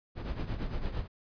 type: noise with tremolo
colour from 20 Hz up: brown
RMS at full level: -31 dBFS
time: 0.15-1.08 s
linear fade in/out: 50 ms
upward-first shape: triangle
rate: 8.8 Hz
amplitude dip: 75%
effects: resampled to 11025 Hz